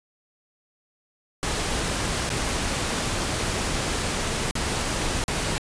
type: noise with dropouts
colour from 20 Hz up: pink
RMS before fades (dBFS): -26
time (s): 1.43-5.58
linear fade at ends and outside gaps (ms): 0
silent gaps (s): 2.292-2.302 / 4.51-4.554 / 5.239-5.281
effects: resampled to 22050 Hz